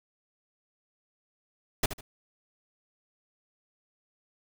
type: noise with echo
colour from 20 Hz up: pink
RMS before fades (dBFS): -24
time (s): 1.83-1.86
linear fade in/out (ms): 5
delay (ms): 75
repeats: 2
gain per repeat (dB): -11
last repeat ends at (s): 2.01
effects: none